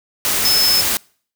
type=tone in noise; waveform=sine; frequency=5220 Hz; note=E8; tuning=18 cents flat; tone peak=-13 dBFS; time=0.45-0.81 s; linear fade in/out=0 ms; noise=white; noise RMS=-18 dBFS; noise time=0.25-0.97 s; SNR=+2 dB; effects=noise-tail reverb RT60 0.5 s tail -26 dB re dry